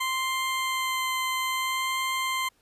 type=tone with vibrato; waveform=20% pulse; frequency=1043 Hz; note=C6; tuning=6 cents flat; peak=-21 dBFS; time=0-2.49 s; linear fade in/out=10 ms; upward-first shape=sine; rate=0.6 Hz; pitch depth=10 cents each way; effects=pink hiss -66 dBFS RMS until 2.61 s + resampled to 32000 Hz